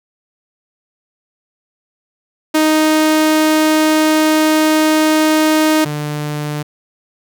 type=tone pair in turn; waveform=sawtooth; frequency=311.1 / 148.87 Hz; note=D#4 / D3; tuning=0 / +24 cents; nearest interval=octave + minor second; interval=1276 cents; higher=first; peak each=-6 / -15 dBFS; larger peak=first; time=2.54-5.85 / 5.85-6.63 s; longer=first; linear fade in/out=10 ms; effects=none